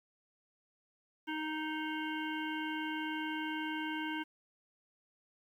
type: harmonic tone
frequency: 311.1 Hz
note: D#4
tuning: in tune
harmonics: 1 / 3 / 5 / 7 / 9 / 10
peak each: -38 / -42 / -42 / -46 / -47 / -50 dBFS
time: 1.27-4.24 s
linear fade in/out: 20 ms
effects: 11-bit